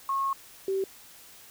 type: tone pair in turn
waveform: sine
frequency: 1089 / 385.8 Hz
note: C#6 / G4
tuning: -31 / -28 cents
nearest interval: octave + tritone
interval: 1797 cents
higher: first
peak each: -25 dBFS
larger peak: neither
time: 0.09-0.33 / 0.68-0.84 s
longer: first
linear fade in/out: 2 ms
effects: white hiss -51 dBFS RMS until 1.5 s